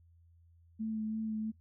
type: tone with vibrato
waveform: sine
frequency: 218.6 Hz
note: A3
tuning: 11 cents flat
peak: -33 dBFS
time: 0.79-1.52 s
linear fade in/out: 20 ms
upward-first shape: sine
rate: 3 Hz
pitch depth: 17 cents each way
effects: noise-tail reverb RT60 0.1 s tail -21 dB re dry + added 84 Hz sine -60 dBFS peak until 1.6 s